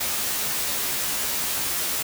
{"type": "noise with comb filter", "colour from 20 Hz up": "white", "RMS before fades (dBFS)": -26, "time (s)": [0, 2.03], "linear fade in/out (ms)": 10, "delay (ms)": 14, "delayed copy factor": 0.85, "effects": []}